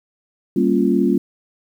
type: chord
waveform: sine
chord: G half-diminished seventh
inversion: none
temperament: equal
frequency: 196 / 233.1 / 277.2 / 349.2 Hz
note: G3 / Bb3 / Db4 / F4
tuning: 0 / 0 / 0 / 0 cents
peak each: -19 dBFS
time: 0.56-1.18 s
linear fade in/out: 5 ms
effects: 8-bit